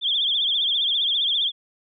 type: tone with vibrato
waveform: sine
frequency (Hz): 3379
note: G#7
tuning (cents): +29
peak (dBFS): -19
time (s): 0.01-1.52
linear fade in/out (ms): 50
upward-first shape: triangle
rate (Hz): 15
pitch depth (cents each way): 130
effects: none